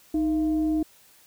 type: tone with frequency modulation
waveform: sine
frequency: 311.1 Hz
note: D#4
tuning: in tune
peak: -21 dBFS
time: 0.14-0.83 s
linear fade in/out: 5 ms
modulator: 369 Hz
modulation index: 0.3
effects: white hiss -56 dBFS RMS until 1.26 s